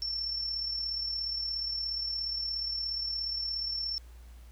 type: tone with amplitude modulation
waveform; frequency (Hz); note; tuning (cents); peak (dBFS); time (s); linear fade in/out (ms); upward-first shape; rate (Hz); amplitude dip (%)
sine; 5410; E8; +44; -29; 0.02-3.98; 0; sine; 37; 45
effects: added 59 Hz sine -47 dBFS peak until 4.51 s + pink hiss -62 dBFS RMS until 4.51 s